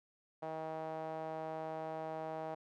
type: tone with band-pass filter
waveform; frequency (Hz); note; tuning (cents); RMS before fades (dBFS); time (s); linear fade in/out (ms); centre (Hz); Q
sawtooth; 158.9; D#3; +37; -42; 0.42-2.55; 10; 710; 3.2
effects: none